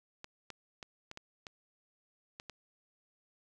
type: clicks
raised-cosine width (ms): 0.2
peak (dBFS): -27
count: 8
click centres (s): 0.244 / 0.503 / 0.828 / 1.114 / 1.174 / 1.468 / 2.399 / 2.497
effects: none